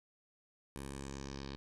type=tone with low-pass filter sweep; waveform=10% pulse; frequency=68.5 Hz; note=C#2; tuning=20 cents flat; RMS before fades=-45 dBFS; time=0.76-1.56 s; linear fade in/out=0 ms; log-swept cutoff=11000 to 4200 Hz; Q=3.1; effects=none